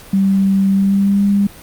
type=tone with pitch glide; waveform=sine; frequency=194.5 to 200.8 Hz; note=G3 to G3; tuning=-13 to +42 cents; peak=-10 dBFS; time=0.13-1.47 s; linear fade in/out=5 ms; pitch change=+55 cents; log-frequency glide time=0.71-1.25 s; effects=pink hiss -38 dBFS RMS until 1.62 s + Opus 48 kbps